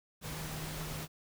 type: tone in noise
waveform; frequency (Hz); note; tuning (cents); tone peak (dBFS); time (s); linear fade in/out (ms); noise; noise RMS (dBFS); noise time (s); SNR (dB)
sine; 155.56; D#3; 0; -42; 0.21-1.08; 50; pink; -42; 0.21-1.08; -3
effects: none